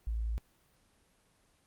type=tone; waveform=sine; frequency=55.8 Hz; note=A1; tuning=25 cents sharp; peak=-31 dBFS; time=0.07-0.38 s; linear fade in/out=0 ms; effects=pink hiss -69 dBFS RMS until 1.66 s + Opus 24 kbps